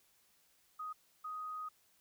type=tone bursts at uneven times; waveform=sine; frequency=1250 Hz; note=D#6; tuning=8 cents sharp; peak=-40 dBFS; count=2; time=0.79-0.93 / 1.24-1.69 s; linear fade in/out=10 ms; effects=white hiss -71 dBFS RMS until 2 s